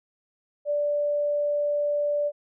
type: tone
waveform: sine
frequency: 585 Hz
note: D5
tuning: 7 cents flat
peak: -22 dBFS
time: 0.65-2.32 s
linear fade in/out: 50 ms
effects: none